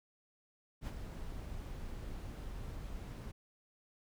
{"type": "noise with ADSR envelope", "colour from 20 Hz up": "brown", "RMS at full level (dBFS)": -37, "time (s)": [0.81, 3.32], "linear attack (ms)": 61, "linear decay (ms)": 39, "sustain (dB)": -7, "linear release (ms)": 12, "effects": []}